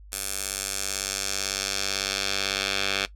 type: tone with band-pass filter sweep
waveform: 10% pulse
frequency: 98 Hz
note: G2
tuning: in tune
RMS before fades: -29 dBFS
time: 0.12-3.06 s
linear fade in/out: 5 ms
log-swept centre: 9800 to 3300 Hz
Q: 1.3
effects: noise-tail reverb RT60 0.1 s tail -17 dB re dry + added 50 Hz sine -44 dBFS peak until 3.15 s